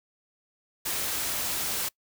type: noise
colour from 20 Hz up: white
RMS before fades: -30 dBFS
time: 0.85-1.89 s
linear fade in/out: 10 ms
effects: noise-tail reverb RT60 0.1 s tail -24 dB re dry